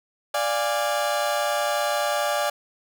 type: chord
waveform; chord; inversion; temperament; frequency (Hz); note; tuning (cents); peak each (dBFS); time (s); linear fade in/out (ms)
30% pulse; D diminished; none; equal with one note detuned; 587.3 / 698.5 / 822.5; D5 / F5 / Ab5; 0 / 0 / -17; -22 / -26 / -25; 0.34-2.5; 5
effects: none